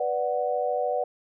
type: chord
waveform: sine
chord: B minor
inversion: none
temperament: equal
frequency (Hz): 493.9 / 587.3 / 740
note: B4 / D5 / F#5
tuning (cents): 0 / 0 / 0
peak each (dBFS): -28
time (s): 0-1.04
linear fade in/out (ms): 5
effects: none